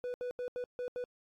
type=tone bursts at uneven times; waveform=triangle; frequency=493.9 Hz; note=B4; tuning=in tune; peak=-33 dBFS; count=6; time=0.04-0.14 / 0.21-0.31 / 0.39-0.48 / 0.56-0.64 / 0.79-0.88 / 0.96-1.04 s; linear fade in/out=0 ms; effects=AAC 64 kbps